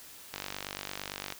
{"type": "click train", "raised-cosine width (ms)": 0.2, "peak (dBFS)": -18, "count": 49, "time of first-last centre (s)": [0.34, 1.324], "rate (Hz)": 48.8, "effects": ["white hiss -50 dBFS RMS until 1.39 s"]}